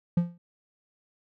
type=tone with exponential decay; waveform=triangle; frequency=173 Hz; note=F3; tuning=16 cents flat; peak=-15 dBFS; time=0.17-0.38 s; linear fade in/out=5 ms; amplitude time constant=44 ms; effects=none